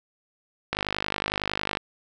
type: click train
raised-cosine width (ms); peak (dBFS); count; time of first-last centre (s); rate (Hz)
0.3; -9; 54; 0.73-1.771; 50.9
effects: none